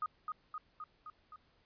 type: tone with echo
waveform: sine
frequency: 1244.5 Hz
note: D#6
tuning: in tune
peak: -33 dBFS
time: 0.02-0.06 s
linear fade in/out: 2 ms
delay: 260 ms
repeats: 5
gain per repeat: -3 dB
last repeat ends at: 1.36 s
effects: pink hiss -71 dBFS RMS until 1.65 s + resampled to 11025 Hz